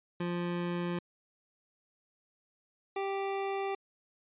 25% pulse tone pair in turn, 174.61 / 392 Hz, F3 / G4, 0 / 0 cents, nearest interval octave + major second, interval 1400 cents, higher second, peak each -28 / -28 dBFS, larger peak neither, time 0.2-0.99 / 2.96-3.75 s, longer neither, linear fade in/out 5 ms, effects resampled to 8000 Hz

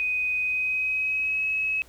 sine tone with pitch glide, 2500 to 2567 Hz, D#7 to E7, +8 to -47 cents, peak -23 dBFS, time 0-1.82 s, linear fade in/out 0 ms, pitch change +45 cents, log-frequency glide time 0.41-1.48 s, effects added 60 Hz sine -55 dBFS peak until 1.88 s + pink hiss -55 dBFS RMS until 1.88 s

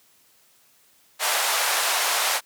pink band-pass noise, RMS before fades -23 dBFS, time 1.19-2.41 s, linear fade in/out 50 ms, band 650 to 14000 Hz, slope 24 dB/octave, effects white hiss -59 dBFS RMS until 2.45 s + high-pass 80 Hz 12 dB/octave

